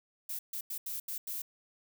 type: noise bursts at uneven times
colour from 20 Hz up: violet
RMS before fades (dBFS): -38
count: 6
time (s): 0.29-0.39 / 0.53-0.61 / 0.7-0.78 / 0.86-1 / 1.08-1.18 / 1.27-1.42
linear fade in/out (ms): 5
effects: none